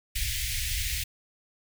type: band-stop noise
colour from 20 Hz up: pink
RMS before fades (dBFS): -30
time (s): 0.15-1.04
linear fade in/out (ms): 10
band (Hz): 110 to 1900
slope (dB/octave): 48
effects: none